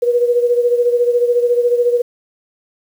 sine beating tone pair, 480.6 / 494.6 Hz, B4 / B4, -47 / +3 cents, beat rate 14 Hz, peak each -12 / -18 dBFS, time 0.02-2.02 s, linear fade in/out 10 ms, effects 7-bit

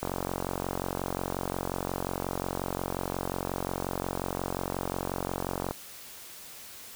click train, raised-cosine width 1 ms, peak -16 dBFS, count 260, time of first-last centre 0.03-5.71 s, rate 45.6 Hz, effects white hiss -46 dBFS RMS until 6.95 s

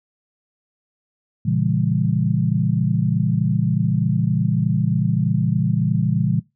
sine chord, A# diminished seventh, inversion none, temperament just, 116.54 / 139.85 / 167.82 / 201.4 Hz, A#2 / C#3 / E3 / G3, 0 / +16 / +31 / +47 cents, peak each -22 / -21 / -21 / -24 dBFS, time 1.45-6.4 s, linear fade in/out 10 ms, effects noise-tail reverb RT60 0.2 s tail -20 dB re dry

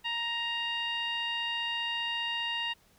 15% pulse tone with low-pass filter, 935 Hz, A#5, 5 cents sharp, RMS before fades -33 dBFS, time 0.04-2.74 s, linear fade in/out 20 ms, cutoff 3100 Hz, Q 3.1, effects pink hiss -64 dBFS RMS until 2.98 s

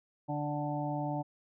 harmonic tone with a mistuned harmonic, 146.83 Hz, D3, in tune, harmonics 1 / 2 / 4 / 5 / 6, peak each -36 / -37 / -40 / -39 / -40 dBFS, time 0.28-1.23 s, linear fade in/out 20 ms, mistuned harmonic 5, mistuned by +17 cents, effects none

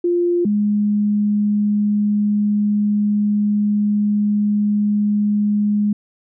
sine tone pair in turn, 349.2 / 207.6 Hz, F4 / G#3, 0 / 0 cents, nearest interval major sixth, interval 900 cents, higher first, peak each -14 / -14 dBFS, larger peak neither, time 0.04-0.45 / 0.45-5.93 s, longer second, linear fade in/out 5 ms, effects none

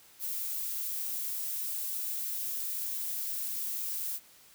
violet noise, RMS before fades -35 dBFS, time 0.19-4.2 s, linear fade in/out 50 ms, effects white hiss -58 dBFS RMS until 4.54 s

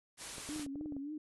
white low-pass noise, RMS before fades -47 dBFS, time 0.17-0.67 s, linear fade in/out 50 ms, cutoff 11000 Hz, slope 96 dB/octave
clicks, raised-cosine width 2 ms, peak -35 dBFS, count 10, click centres 0.382 / 0.49 / 0.561 / 0.596 / 0.664 / 0.757 / 0.811 / 0.859 / 0.923 / 0.966 s
sine tone with vibrato, 290 Hz, D4, 22 cents flat, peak -39 dBFS, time 0.49-1.18 s, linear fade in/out 5 ms, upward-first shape triangle, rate 3.5 Hz, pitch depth 120 cents each way
effects none

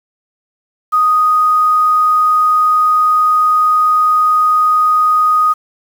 sine tone with quantisation, 1244.5 Hz, D#6, in tune, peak -8 dBFS, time 0.92-5.54 s, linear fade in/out 20 ms, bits 6, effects none

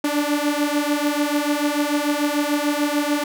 sawtooth beating tone pair, 289.8 / 296.6 Hz, D4 / D4, -23 / +17 cents, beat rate 6.8 Hz, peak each -18 dBFS, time 0.04-3.24 s, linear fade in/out 5 ms, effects none

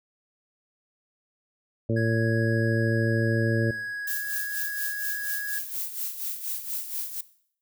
harmonic tone, 113.4 Hz, A#2, 47 cents flat, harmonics 1 / 2 / 3 / 4 / 5, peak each -25 / -28 / -30 / -31 / -32 dBFS, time 1.89-3.71 s, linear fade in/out 5 ms
triangle tone, 1661.2 Hz, G#6, in tune, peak -28 dBFS, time 1.96-5.59 s, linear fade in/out 10 ms
violet noise with tremolo, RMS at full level -30 dBFS, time 4.07-7.21 s, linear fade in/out 5 ms, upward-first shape sine, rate 4.2 Hz, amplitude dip 65%
effects noise-tail reverb RT60 0.6 s tail -17 dB re dry

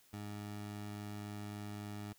20% pulse tone, 103.6 Hz, G#2, 4 cents flat, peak -38 dBFS, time 0.13-2.13 s, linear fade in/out 5 ms, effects white hiss -67 dBFS RMS until 2.18 s

